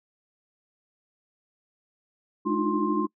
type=tone cluster; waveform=sine; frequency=211.4 / 299.2 / 312.2 / 354.1 / 1054 Hz; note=G#3 / D4 / D#4 / F4 / C6; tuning=+31 / +32 / +6 / +24 / +12 cents; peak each=-29 dBFS; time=2.45-3.07 s; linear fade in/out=20 ms; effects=noise-tail reverb RT60 0.1 s tail -25 dB re dry